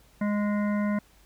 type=harmonic tone; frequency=207 Hz; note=G#3; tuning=5 cents flat; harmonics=1 / 3 / 5 / 7 / 9 / 10; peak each=-24 / -34 / -38 / -41 / -43 / -44 dBFS; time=0.21-0.99 s; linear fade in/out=5 ms; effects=added 50 Hz sine -59 dBFS peak until 1.25 s + pink hiss -60 dBFS RMS until 1.25 s